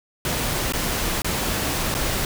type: noise with dropouts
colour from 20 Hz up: pink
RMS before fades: -24 dBFS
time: 0.25-2.25 s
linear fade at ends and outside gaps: 1 ms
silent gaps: 0.723-0.735 / 1.219-1.245 / 1.942-1.949 s
effects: none